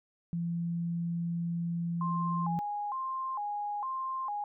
sine tone, 170 Hz, F3, 46 cents flat, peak -30 dBFS, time 0.33-2.59 s, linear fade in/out 0 ms
sine tone with vibrato, 932.3 Hz, A#5, in tune, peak -32 dBFS, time 2.01-4.44 s, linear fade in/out 2 ms, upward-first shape square, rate 1.1 Hz, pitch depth 210 cents each way
effects none

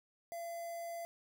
square tone with notch filter, 679 Hz, F5, 49 cents flat, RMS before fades -43 dBFS, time 0.32-1.05 s, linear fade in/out 0 ms, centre 3100 Hz, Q 0.73, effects none

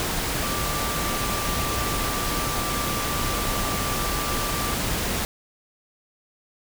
sine tone in noise, 1174.7 Hz, D6, in tune, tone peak -31 dBFS, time 0.43-4.74 s, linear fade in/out 0 ms, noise pink, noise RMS -26 dBFS, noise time 0-5.25 s, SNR -8 dB, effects none

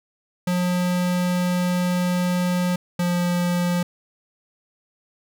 square tone pair in turn, 179.1 / 176.12 Hz, F3 / F3, +44 / +15 cents, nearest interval unison, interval 29 cents, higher first, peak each -20 dBFS, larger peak neither, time 0.47-2.76 / 2.99-3.83 s, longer first, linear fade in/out 5 ms, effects none

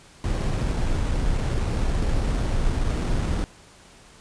brown noise with sample-and-hold, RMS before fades -23 dBFS, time 0.24-3.44 s, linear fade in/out 0 ms, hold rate 4900 Hz, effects pink hiss -50 dBFS RMS until 4.2 s + resampled to 22050 Hz

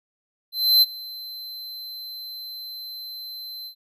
square tone with ADSR envelope, 4080 Hz, C8, 44 cents flat, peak -12 dBFS, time 0.52-3.75 s, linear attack 300 ms, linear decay 30 ms, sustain -22 dB, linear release 88 ms, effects none

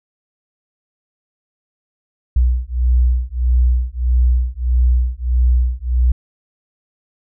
sine beating tone pair, 60.8 / 62.4 Hz, B1 / B1, -26 / +19 cents, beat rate 1.6 Hz, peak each -15 dBFS, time 2.36-6.12 s, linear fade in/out 5 ms, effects none

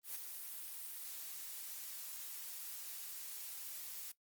blue noise with ADSR envelope, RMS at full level -41 dBFS, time 0.03-4.12 s, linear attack 120 ms, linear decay 15 ms, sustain -6 dB, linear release 9 ms, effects noise-tail reverb RT60 0.1 s tail -17 dB re dry + Opus 32 kbps

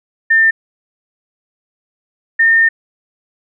sine tone pair in turn, 1799 / 1818.9 Hz, A6 / A#6, +38 / -43 cents, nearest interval unison, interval 19 cents, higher second, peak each -7 dBFS, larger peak neither, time 0.3-0.51 / 2.39-2.69 s, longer second, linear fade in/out 10 ms, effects none

